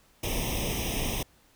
pink noise with comb filter, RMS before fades -30 dBFS, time 0.23-1.23 s, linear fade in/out 5 ms, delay 0.34 ms, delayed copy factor +0.95, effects pink hiss -62 dBFS RMS until 1.55 s

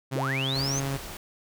sawtooth tone with pitch glide, 134 to 136.97 Hz, C3 to C#3, +42 to -20 cents, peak -24 dBFS, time 0.11-0.98 s, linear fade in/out 20 ms, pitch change +38 cents, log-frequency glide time 0.53-0.62 s
sine linear sweep, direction up, 220 to 6470 Hz, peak -28 dBFS, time 0.15-0.8 s, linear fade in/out 5 ms
pink noise, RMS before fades -39 dBFS, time 0.55-1.17 s, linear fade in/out 2 ms
effects none

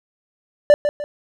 triangle tone with echo, 587.3 Hz, D5, in tune, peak -4 dBFS, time 0.7-0.74 s, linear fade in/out 0 ms, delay 150 ms, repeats 2, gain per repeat -9 dB, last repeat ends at 1.04 s, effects none

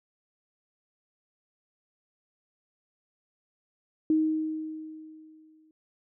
sine tone with exponential decay, 313.5 Hz, D#4, 13 cents sharp, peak -19 dBFS, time 4.1-5.71 s, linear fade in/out 2 ms, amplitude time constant 350 ms, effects none

